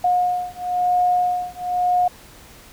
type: beating tone pair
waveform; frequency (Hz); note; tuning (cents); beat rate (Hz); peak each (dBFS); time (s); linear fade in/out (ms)
sine; 719 / 720; F#5 / F#5; -50 / -47; 1; -20 / -20; 0.04-2.08; 5
effects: pink hiss -45 dBFS RMS until 2.72 s